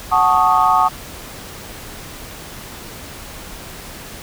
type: chord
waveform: sine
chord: D# half-diminished seventh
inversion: first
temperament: equal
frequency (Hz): 740 / 880 / 1108.7 / 1244.5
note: F#5 / A5 / C#6 / D#6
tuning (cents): 0 / 0 / 0 / 0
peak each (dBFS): -16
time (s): 0.11-0.89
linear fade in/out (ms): 20
effects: tanh soft clip ceiling 0 dBFS + pink hiss -34 dBFS RMS until 4.22 s